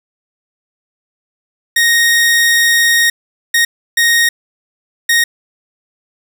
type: tone bursts at uneven times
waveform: sawtooth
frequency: 1864.7 Hz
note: A#6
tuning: in tune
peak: -5 dBFS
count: 4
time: 1.76-3.1 / 3.54-3.65 / 3.97-4.29 / 5.09-5.24 s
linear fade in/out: 5 ms
effects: none